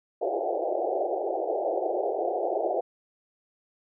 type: band-pass noise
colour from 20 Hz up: white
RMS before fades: -28 dBFS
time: 0.21-2.81 s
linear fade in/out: 10 ms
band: 340 to 780 Hz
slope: 96 dB/octave
effects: none